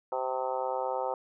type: harmonic tone with a mistuned harmonic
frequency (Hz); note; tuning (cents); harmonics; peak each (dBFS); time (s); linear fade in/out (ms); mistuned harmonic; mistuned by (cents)
129.7; C3; -15; 3 / 4 / 5 / 6 / 7 / 8 / 9 / 10; -40 / -33 / -39 / -35 / -35 / -45 / -47 / -43; 0.12-1.14; 2; 10; -26
effects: none